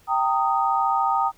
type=chord; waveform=sine; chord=Eb major; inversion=first; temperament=equal with one note detuned; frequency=784 / 917.9 / 1244.5 Hz; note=G5 / Bb5 / Eb6; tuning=0 / -27 / 0 cents; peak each=-23 dBFS; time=0.07-1.32 s; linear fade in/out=50 ms; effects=pink hiss -57 dBFS RMS until 1.37 s